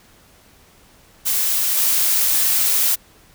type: noise with level steps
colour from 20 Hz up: blue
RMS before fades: -19 / -17 dBFS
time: 1.25-2.96 s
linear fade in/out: 20 ms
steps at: 1.77 s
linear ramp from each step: 2 ms
effects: pink hiss -51 dBFS RMS until 3.34 s